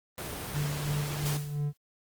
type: noise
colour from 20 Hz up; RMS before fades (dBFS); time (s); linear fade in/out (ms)
pink; -37; 0.18-1.37; 0
type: tone with tremolo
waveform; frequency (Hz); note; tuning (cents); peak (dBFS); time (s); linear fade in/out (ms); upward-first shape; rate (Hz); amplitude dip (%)
triangle; 146.1; D3; -9; -25; 0.52-1.73; 50; sine; 2.9; 60
type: noise with exponential decay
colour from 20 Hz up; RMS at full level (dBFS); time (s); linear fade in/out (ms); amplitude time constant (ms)
white; -34; 1.26-1.77; 1; 110
effects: high-pass 60 Hz 12 dB/octave + Opus 32 kbps